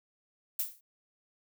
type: noise with exponential decay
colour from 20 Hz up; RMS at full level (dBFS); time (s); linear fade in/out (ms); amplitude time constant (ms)
violet; -28; 0.59-0.81; 5; 47
effects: none